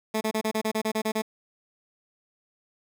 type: tone bursts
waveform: 15% pulse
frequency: 218.3 Hz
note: A3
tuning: 13 cents flat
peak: -18 dBFS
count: 11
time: 0.14-1.221 s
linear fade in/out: 10 ms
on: 71 ms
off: 30 ms
effects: none